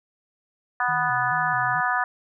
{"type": "harmonic tone", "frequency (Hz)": 246.9, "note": "B3", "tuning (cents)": 0, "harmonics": [3, 4, 5, 6, 7], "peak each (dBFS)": [-27, -27, -27, -27, -27], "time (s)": [0.8, 2.04], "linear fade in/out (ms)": 2}
{"type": "tone with vibrato", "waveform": "sine", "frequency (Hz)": 142.8, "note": "D3", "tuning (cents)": -48, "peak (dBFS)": -35, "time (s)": [0.88, 1.81], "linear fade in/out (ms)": 10, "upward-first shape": "square", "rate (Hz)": 2.3, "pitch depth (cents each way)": 160}
{"effects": []}